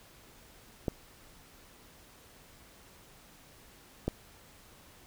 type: clicks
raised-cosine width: 2 ms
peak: -16 dBFS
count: 2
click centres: 0.882 / 4.08 s
effects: pink hiss -57 dBFS RMS until 5.06 s